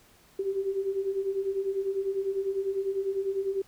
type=beating tone pair; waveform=sine; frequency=381.1 / 391.1 Hz; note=G4 / G4; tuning=-49 / -4 cents; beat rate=10 Hz; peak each=-33 / -28 dBFS; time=0.39-3.62 s; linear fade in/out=5 ms; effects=pink hiss -59 dBFS RMS until 3.67 s